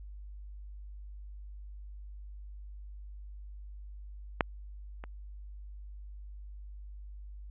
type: clicks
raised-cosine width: 0.5 ms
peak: -9 / -28 dBFS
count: 2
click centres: 4.408 / 5.039 s
effects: added 50 Hz sine -43 dBFS peak until 7.5 s + resampled to 8000 Hz